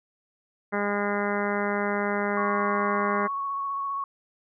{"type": "harmonic tone", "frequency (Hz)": 203.8, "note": "G#3", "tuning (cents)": -32, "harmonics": [1, 2, 3, 4, 5, 6, 7, 8, 9, 10], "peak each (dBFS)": [-30, -30, -32, -34, -35, -36, -34, -37, -37, -37], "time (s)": [0.72, 3.28], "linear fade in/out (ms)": 20}
{"type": "tone with vibrato", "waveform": "sine", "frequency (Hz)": 1108.7, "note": "C#6", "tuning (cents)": 0, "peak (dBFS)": -27, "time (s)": [2.37, 4.04], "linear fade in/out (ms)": 2, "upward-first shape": "square", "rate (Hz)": 15, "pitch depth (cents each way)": 13}
{"effects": []}